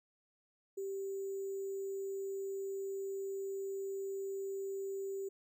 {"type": "tone with sample-and-hold", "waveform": "sine", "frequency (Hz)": 390, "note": "G4", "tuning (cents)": -9, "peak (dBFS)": -37, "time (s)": [0.77, 5.29], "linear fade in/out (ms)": 10, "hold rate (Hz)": 7350, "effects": []}